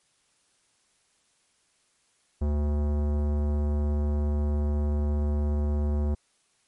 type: tone with tanh clipping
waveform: sine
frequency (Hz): 73.6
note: D2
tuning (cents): +4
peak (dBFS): -25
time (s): 2.41-6.15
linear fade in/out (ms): 10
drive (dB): 18
effects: white hiss -68 dBFS RMS until 6.67 s + MP3 48 kbps